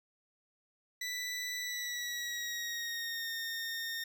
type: tone with pitch glide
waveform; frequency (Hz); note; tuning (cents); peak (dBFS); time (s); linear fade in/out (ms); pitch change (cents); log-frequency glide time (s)
20% pulse; 1977 to 1834; B6 to A#6; +1 to -29; -31; 1.01-4.04; 5; -130; 1.59-3.3
effects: none